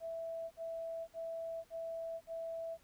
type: tone bursts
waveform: sine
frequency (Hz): 659.3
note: E5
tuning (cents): 0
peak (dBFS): -39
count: 5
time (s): 0-2.778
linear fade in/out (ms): 50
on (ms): 510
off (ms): 57
effects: pink hiss -68 dBFS RMS until 2.83 s